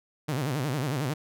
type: tone with vibrato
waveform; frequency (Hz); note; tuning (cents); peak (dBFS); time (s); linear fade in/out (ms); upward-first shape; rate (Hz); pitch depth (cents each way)
sawtooth; 138.59; C#3; 0; -23; 0.28-1.14; 10; sine; 11; 210
effects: none